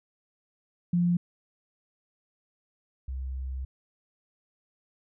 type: tone pair in turn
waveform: sine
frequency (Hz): 174.61 / 65.4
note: F3 / C2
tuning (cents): 0 / 0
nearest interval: octave + perfect fourth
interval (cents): 1700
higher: first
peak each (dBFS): -21 / -31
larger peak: first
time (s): 0.93-1.17 / 3.08-3.65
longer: second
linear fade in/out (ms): 5
effects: none